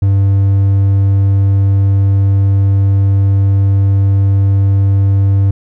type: tone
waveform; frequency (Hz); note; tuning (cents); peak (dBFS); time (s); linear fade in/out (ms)
triangle; 98.3; G2; +5; -5; 0.02-5.51; 5
effects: none